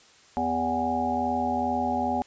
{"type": "harmonic tone with a mistuned harmonic", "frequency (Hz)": 82.41, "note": "E2", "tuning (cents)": 0, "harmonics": [1, 3, 5, 7, 9, 10], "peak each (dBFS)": [-40, -29, -37, -34, -28, -29], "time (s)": [0.37, 2.22], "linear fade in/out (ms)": 0, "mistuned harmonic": 5, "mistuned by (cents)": -28, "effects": ["white hiss -55 dBFS RMS until 2.26 s", "resampled to 16000 Hz"]}